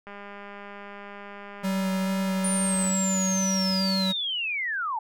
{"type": "click train", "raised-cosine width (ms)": 0.5, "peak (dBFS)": -27, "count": 568, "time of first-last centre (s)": [0.07, 2.877], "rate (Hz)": 202}
{"type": "tone with vibrato", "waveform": "square", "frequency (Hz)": 190.3, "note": "F#3", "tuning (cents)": 49, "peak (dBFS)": -25, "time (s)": [1.63, 4.13], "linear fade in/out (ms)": 20, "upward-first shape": "square", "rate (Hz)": 2.3, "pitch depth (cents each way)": 8}
{"type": "linear sweep", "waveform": "sine", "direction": "down", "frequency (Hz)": [9397, 830.6], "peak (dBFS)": -26, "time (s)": [2.44, 4.99], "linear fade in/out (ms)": 5}
{"effects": []}